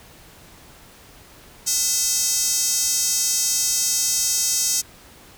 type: tone with high-pass filter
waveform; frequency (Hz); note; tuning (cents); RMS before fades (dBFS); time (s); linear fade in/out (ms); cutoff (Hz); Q
square; 288.6; D4; -30; -21; 1.66-4.82; 20; 6400; 2.9
effects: pink hiss -47 dBFS RMS until 5.37 s